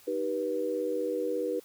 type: chord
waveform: sine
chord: Eb augmented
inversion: none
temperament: just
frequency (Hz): 311.1 / 388.9 / 486.1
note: Eb4 / G4 / B4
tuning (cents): 0 / -14 / -28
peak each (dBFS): -35 / -34 / -30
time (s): 0.07-1.6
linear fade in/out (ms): 10
effects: white hiss -57 dBFS RMS until 1.64 s